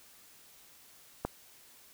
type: click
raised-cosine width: 1 ms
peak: -17 dBFS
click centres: 1.25 s
effects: white hiss -58 dBFS RMS until 1.93 s